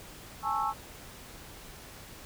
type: chord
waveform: sine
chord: A major seventh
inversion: third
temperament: just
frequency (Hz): 825 / 880 / 1100 / 1320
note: G#5 / A5 / C#6 / E6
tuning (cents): -12 / 0 / -14 / +2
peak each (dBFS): -33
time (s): 0.42-0.74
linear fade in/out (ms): 50
effects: pink hiss -48 dBFS RMS until 2.25 s